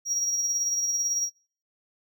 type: tone with tremolo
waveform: triangle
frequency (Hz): 5670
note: F8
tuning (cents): +25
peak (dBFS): -22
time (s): 0.05-1.3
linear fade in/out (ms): 50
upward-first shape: sine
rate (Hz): 18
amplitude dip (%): 40
effects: noise-tail reverb RT60 0.4 s tail -22 dB re dry